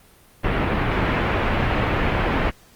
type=low-pass noise; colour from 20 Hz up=pink; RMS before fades=-21 dBFS; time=0.43-2.51 s; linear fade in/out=20 ms; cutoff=2600 Hz; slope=24 dB/octave; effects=pink hiss -52 dBFS RMS until 2.75 s + Opus 32 kbps